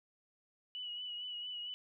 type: tone with vibrato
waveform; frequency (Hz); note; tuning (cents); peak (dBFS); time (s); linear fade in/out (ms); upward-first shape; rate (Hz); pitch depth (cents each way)
sine; 2941; F#7; -11; -40; 0.75-1.74; 0; sine; 4.4; 33
effects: none